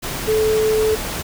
sine tone in noise, 434.8 Hz, A4, 21 cents flat, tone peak -14 dBFS, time 0.27-0.96 s, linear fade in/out 20 ms, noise pink, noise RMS -26 dBFS, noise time 0.02-1.23 s, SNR +9 dB, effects none

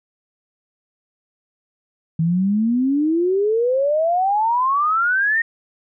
sine exponential sweep, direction up, 158.7 to 1874 Hz, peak -15 dBFS, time 2.19-5.42 s, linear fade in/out 5 ms, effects none

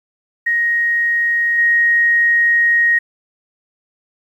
sine tone with level steps, 1876 Hz, A#6, 11 cents sharp, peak -13 / -10 dBFS, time 0.46-2.99 s, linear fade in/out 10 ms, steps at 1.58 s, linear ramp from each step 5 ms, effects 8-bit

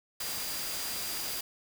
sine tone in noise, 4796 Hz, D8, 36 cents sharp, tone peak -41 dBFS, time 0.2-1.41 s, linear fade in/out 5 ms, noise white, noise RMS -36 dBFS, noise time 0.2-1.41 s, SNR -8 dB, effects none

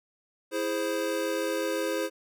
square chord, E augmented, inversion none, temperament equal, 329.6 / 415.3 / 523.3 Hz, E4 / G#4 / B#4, 0 / 0 / 0 cents, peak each -33 / -34 / -31 dBFS, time 0.51-2.1 s, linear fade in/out 50 ms, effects none

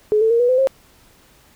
sine tone with pitch steps, 425 / 444.8 / 465.6 / 487.4 / 510.1 / 533.9 Hz, G#4 / A4 / A#4 / B4 / C5 / C5, +40 / +19 / -2 / -23 / -44 / +35 cents, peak -12 dBFS, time 0.12-0.672 s, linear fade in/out 0 ms, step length 92 ms, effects pink hiss -52 dBFS RMS until 1.55 s

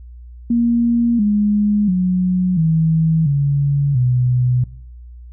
sine tone with pitch steps, 235.6 / 207.5 / 182.72 / 160.92 / 141.72 / 124.8 Hz, A#3 / G#3 / F#3 / E3 / C#3 / B2, +19 / -1 / -21 / -41 / +39 / +19 cents, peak -12 dBFS, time 0.5-4.64 s, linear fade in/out 5 ms, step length 690 ms, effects noise-tail reverb RT60 0.6 s tail -20 dB re dry + added 60 Hz sine -34 dBFS peak until 5.32 s

